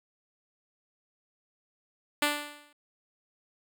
5% pulse tone with exponential decay, 293.7 Hz, D4, in tune, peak -11 dBFS, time 2.22-2.73 s, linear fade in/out 5 ms, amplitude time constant 110 ms, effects none

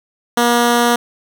10% pulse tone, 238.7 Hz, A#3, 41 cents sharp, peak -3 dBFS, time 0.37-0.96 s, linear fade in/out 5 ms, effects none

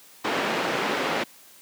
pink band-pass noise, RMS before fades -26 dBFS, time 0.24-1.24 s, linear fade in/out 10 ms, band 260 to 2900 Hz, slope 12 dB/octave, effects white hiss -51 dBFS RMS until 1.61 s + high-pass 150 Hz 12 dB/octave

